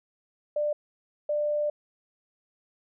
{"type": "tone bursts at uneven times", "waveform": "sine", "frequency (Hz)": 594, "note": "D5", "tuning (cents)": 20, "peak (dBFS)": -24, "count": 2, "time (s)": [[0.56, 0.73], [1.29, 1.7]], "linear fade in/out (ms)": 5, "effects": []}